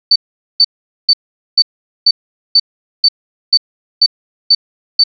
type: tone bursts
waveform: sine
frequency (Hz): 4543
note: C#8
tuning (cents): +42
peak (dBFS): -4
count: 11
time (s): 0.11-5.038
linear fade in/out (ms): 5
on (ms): 48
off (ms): 440
effects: none